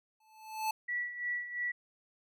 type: tone with exponential growth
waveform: square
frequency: 872 Hz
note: A5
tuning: 16 cents flat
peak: -29 dBFS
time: 0.2-0.71 s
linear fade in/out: 5 ms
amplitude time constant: 110 ms
type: tone with tremolo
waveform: sine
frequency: 1947 Hz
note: B6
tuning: 25 cents flat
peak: -31 dBFS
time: 0.88-1.72 s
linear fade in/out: 10 ms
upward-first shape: sine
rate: 2.9 Hz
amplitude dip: 70%
effects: none